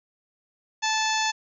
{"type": "harmonic tone with a mistuned harmonic", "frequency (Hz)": 875, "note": "A5", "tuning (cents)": -10, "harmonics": [1, 2, 3, 4, 5, 6, 7, 8], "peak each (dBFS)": [-26, -29, -31, -32, -33, -34, -34, -35], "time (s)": [0.82, 1.32], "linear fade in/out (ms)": 20, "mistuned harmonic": 8, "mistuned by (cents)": -67, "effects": []}